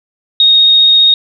sine tone with vibrato, 3729 Hz, A#7, in tune, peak -4 dBFS, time 0.4-1.14 s, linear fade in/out 2 ms, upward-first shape triangle, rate 15 Hz, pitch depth 9 cents each way, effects none

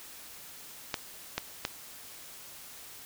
clicks, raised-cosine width 0.2 ms, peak -12 dBFS, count 3, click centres 0.942 / 1.38 / 1.651 s, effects white hiss -48 dBFS RMS until 3.05 s

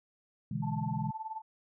sine chord, E dominant seventh, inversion second, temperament equal with one note detuned, 123.47 / 145.48 / 164.81 / 207.7 Hz, B2 / D3 / E3 / G#3, 0 / -16 / 0 / 0 cents, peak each -37 dBFS, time 0.51-1.11 s, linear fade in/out 5 ms
sine tone with tremolo, 880 Hz, A5, in tune, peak -34 dBFS, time 0.62-1.42 s, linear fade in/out 20 ms, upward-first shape sine, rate 19 Hz, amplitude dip 80%
effects none

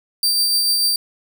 sawtooth tone with tremolo, 4680 Hz, D8, 7 cents flat, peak -11 dBFS, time 0.23-0.96 s, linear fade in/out 2 ms, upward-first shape triangle, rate 6.8 Hz, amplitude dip 30%, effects none

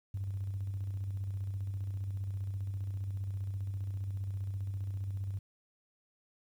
sine tone with tremolo, 98 Hz, G2, in tune, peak -32 dBFS, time 0.14-5.39 s, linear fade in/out 5 ms, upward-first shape square, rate 15 Hz, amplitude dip 35%, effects tanh soft clip ceiling -28 dBFS + 11-bit

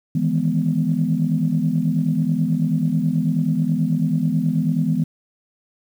sine chord, E major seventh, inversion third, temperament equal, 155.56 / 164.81 / 207.7 / 246.9 Hz, D#3 / E3 / G#3 / B3, 0 / 0 / 0 / 0 cents, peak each -23 / -20 / -24 / -22 dBFS, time 0.15-5.04 s, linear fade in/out 5 ms, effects tanh soft clip ceiling -7 dBFS + 8-bit

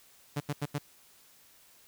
sawtooth tone bursts, 145.2 Hz, D3, 19 cents flat, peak -26 dBFS, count 4, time 0.36-0.786 s, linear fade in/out 10 ms, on 45 ms, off 82 ms, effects white hiss -60 dBFS RMS until 1.87 s

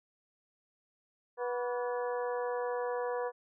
harmonic tone with a mistuned harmonic, 244.7 Hz, B3, 16 cents flat, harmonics 2 / 3 / 4 / 5 / 6 / 7, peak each -33 / -41 / -40 / -46 / -49 / -47 dBFS, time 1.37-3.32 s, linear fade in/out 50 ms, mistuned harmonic 5, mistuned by -110 cents, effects none

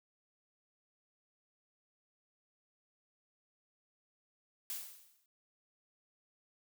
blue noise with exponential decay, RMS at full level -38 dBFS, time 4.7-5.26 s, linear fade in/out 1 ms, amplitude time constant 120 ms, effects none

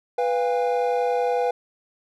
triangle chord, F diminished, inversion second, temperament equal with one note detuned, 493.9 / 698.5 / 809.3 Hz, Cb5 / F5 / Ab5, 0 / 0 / -45 cents, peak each -20 / -25 / -24 dBFS, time 0.18-1.51 s, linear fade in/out 5 ms, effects none

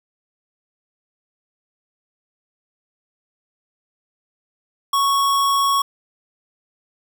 square tone, 1108.7 Hz, C#6, in tune, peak -16 dBFS, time 4.93-5.82 s, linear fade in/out 5 ms, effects none

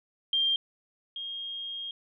sine tone pair in turn, 3188 / 3240 Hz, G7 / G#7, +28 / -43 cents, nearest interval unison, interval 29 cents, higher second, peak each -23 / -34 dBFS, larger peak first, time 0.33-0.56 / 1.16-1.91 s, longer second, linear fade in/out 2 ms, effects none

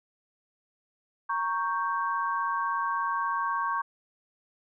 sine chord, G diminished, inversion first, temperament equal, 932.3 / 1108.7 / 1568 Hz, Bb5 / Db6 / G6, 0 / 0 / 0 cents, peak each -32 / -28 / -34 dBFS, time 1.29-3.82 s, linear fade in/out 10 ms, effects none

